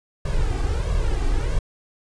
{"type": "noise with flanger", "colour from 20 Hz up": "brown", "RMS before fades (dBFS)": -21, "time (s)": [0.25, 1.59], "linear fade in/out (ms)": 5, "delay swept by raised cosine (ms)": [1.8, 2.59], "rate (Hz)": 1.5, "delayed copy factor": 0.85, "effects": ["resampled to 22050 Hz"]}